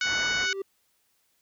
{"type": "harmonic tone", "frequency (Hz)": 741, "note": "F#5", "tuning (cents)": 2, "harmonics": [2, 3, 4, 5, 6, 7, 8, 9], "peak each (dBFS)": [-27, -31, -33, -35, -37, -38, -39, -40], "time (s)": [0.01, 0.53], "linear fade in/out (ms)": 2}
{"type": "low-pass noise", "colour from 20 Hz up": "white", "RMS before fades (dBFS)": -38, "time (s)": [0.03, 0.48], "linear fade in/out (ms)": 50, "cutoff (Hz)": 2100, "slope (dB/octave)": 48}
{"type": "tone with exponential growth", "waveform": "triangle", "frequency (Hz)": 390.4, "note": "G4", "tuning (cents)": -7, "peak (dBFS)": -25, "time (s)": [0.26, 0.62], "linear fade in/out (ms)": 5, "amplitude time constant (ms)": 77}
{"effects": ["white hiss -70 dBFS RMS until 1.41 s"]}